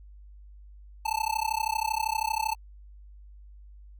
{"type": "tone with amplitude modulation", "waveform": "square", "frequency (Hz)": 876, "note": "A5", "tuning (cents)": -8, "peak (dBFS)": -23, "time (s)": [1.05, 2.55], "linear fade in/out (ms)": 10, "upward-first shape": "sine", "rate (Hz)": 32.7, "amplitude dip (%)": 100, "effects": ["added 50 Hz sine -46 dBFS peak until 3.99 s"]}